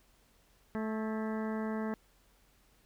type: harmonic tone with a mistuned harmonic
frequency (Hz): 218.3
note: A3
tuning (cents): -13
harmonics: 1 / 2 / 3 / 4 / 5 / 6 / 7 / 8 / 9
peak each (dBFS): -34 / -40 / -44 / -46 / -48 / -50 / -51 / -52 / -53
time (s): 0.75-1.94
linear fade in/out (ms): 0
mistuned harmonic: 7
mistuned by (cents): +72
effects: added 44 Hz sine -68 dBFS peak until 2.85 s + pink hiss -68 dBFS RMS until 2.85 s